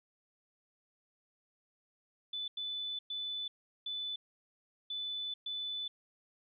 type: tone bursts at uneven times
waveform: sine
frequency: 3495 Hz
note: A7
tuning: 12 cents flat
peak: -36 dBFS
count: 6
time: 2.33-2.48 / 2.57-2.99 / 3.1-3.48 / 3.86-4.16 / 4.9-5.34 / 5.46-5.88 s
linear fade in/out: 5 ms
effects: none